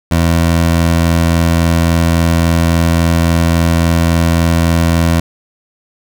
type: tone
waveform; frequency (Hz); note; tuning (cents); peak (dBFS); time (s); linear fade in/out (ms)
20% pulse; 83.6; E2; +25; -4; 0.11-5.2; 5
effects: none